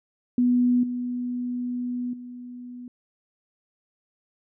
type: tone with level steps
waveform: sine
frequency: 246.1 Hz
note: B3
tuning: 6 cents flat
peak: -17 / -26 / -36 dBFS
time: 0.38-2.88 s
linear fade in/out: 2 ms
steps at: 0.83 / 2.13 s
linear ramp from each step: 5 ms
effects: none